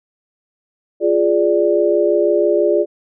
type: chord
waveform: sine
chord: D diminished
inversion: first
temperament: equal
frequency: 349.2 / 415.3 / 587.3 Hz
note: F4 / Ab4 / D5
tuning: 0 / 0 / 0 cents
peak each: -16 dBFS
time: 1-2.86 s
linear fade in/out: 50 ms
effects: none